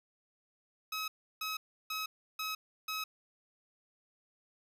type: tone bursts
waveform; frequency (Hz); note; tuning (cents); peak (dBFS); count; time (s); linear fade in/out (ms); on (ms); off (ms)
15% pulse; 1278; D#6; +46; -29; 5; 0.92-3.04; 5; 160; 330
effects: none